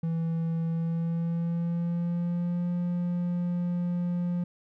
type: tone with pitch glide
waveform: triangle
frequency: 164.81 to 175.62 Hz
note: E3 to F3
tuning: 0 to +10 cents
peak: -24 dBFS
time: 0.03-4.44 s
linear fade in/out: 5 ms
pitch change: +110 cents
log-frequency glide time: 0.68-2.7 s
effects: none

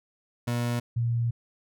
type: tone pair in turn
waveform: 30% pulse / sine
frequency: 120 / 117.6 Hz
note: B2 / A#2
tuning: -49 / +16 cents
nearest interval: unison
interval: 35 cents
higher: first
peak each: -23 dBFS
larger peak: neither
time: 0.47-0.8 / 0.96-1.31 s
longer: second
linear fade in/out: 10 ms
effects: none

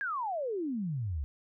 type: exponential sweep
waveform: sine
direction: down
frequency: 1673 to 65.41 Hz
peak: -31 dBFS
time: 0.01-1.24 s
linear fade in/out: 0 ms
effects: none

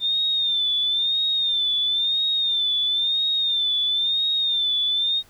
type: tone with vibrato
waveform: sine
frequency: 3601 Hz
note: A7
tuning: 39 cents sharp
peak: -19 dBFS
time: 0-5.23 s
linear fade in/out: 50 ms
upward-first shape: sine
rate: 0.99 Hz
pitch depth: 72 cents each way
effects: pink hiss -54 dBFS RMS until 5.29 s

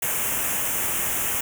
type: band-stop noise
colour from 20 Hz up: white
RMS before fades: -25 dBFS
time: 0.02-1.41 s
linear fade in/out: 5 ms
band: 3100 to 6200 Hz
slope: 48 dB/octave
effects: none

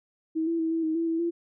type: tone with pitch steps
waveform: sine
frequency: 320.1 / 333.2 / 323.7 / 327.9 / 316.7 / 332.2 / 327.5 / 339.9 Hz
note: D#4 / E4 / E4 / E4 / D#4 / E4 / E4 / F4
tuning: +49 / +19 / -31 / -9 / +31 / +13 / -11 / -47 cents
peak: -24 dBFS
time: 0.35-1.31 s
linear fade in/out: 20 ms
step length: 120 ms
effects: none

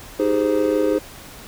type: chord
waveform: triangle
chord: Ab major seventh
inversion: second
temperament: just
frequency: 311.5 / 389.3 / 415.3 / 519.1 Hz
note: Eb4 / G4 / Ab4 / C5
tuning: +2 / -12 / 0 / -14 cents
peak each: -19 / -25 / -19 / -19 dBFS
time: 0.19-0.99 s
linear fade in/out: 10 ms
effects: pink hiss -40 dBFS RMS until 1.47 s

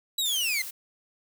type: linear sweep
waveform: sawtooth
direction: down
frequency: 3951 to 2021 Hz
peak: -22 dBFS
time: 0.18-0.62 s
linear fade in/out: 5 ms
type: noise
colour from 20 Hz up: blue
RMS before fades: -38 dBFS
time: 0.25-0.71 s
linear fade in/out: 10 ms
effects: none

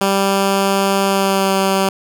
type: tone with pitch glide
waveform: 10% pulse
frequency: 196 to 193.19 Hz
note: G3 to G3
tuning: 0 to -25 cents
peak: -5 dBFS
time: 0.01-1.89 s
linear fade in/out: 2 ms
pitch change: -25 cents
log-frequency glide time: 1.05-1.53 s
effects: none

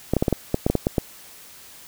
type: clicks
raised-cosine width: 2 ms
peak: -5 dBFS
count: 11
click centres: 0.136 / 0.167 / 0.225 / 0.282 / 0.327 / 0.544 / 0.665 / 0.7 / 0.753 / 0.869 / 0.982 s
effects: white hiss -45 dBFS RMS until 1.87 s

